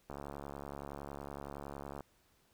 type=click train; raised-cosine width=1 ms; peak=-30 dBFS; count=136; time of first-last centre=0.1-2.007 s; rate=70.8 Hz; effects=pink hiss -71 dBFS RMS until 2.53 s